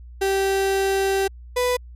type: tone pair in turn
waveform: 35% pulse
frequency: 389.1 / 495.9 Hz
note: G4 / B4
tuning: -13 / +7 cents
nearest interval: major third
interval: 420 cents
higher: second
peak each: -17 / -17 dBFS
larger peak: neither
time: 0.21-1.28 / 1.56-1.77 s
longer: first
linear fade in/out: 10 ms
effects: added 60 Hz sine -38 dBFS peak until 1.95 s + resampled to 32000 Hz